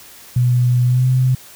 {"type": "tone with pitch glide", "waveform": "sine", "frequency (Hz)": [123.47, 128.64], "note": ["B2", "C3"], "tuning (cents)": [0, -29], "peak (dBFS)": -11, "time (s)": [0.36, 1.35], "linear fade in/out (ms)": 5, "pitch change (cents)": 71, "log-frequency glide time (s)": [0.84, 1.09], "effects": ["white hiss -41 dBFS RMS until 1.55 s"]}